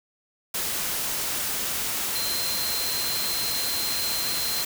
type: tone in noise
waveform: sine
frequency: 4129 Hz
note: C8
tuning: 24 cents flat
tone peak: -29 dBFS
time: 2.15-4.63 s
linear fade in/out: 5 ms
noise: white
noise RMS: -28 dBFS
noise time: 0.54-4.65 s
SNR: -4 dB
effects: none